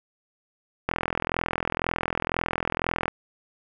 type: click train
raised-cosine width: 0.5 ms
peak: -9 dBFS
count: 93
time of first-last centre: 0.89-3.08 s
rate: 42 Hz
effects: none